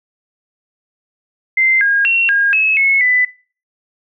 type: tone with pitch steps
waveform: sine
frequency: 2080 / 1627 / 2729 / 1624 / 2583 / 2187 / 1996 Hz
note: C7 / G#6 / F7 / G#6 / E7 / C#7 / B6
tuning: -11 / -36 / -41 / -39 / -36 / -24 / +18 cents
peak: -10 dBFS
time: 1.57-3.25 s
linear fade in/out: 5 ms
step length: 240 ms
effects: noise-tail reverb RT60 0.4 s tail -21 dB re dry